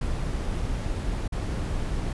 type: noise with dropouts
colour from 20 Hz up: brown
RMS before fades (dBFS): -28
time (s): 0.01-2.13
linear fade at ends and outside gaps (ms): 5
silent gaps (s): 1.279-1.322
effects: resampled to 24000 Hz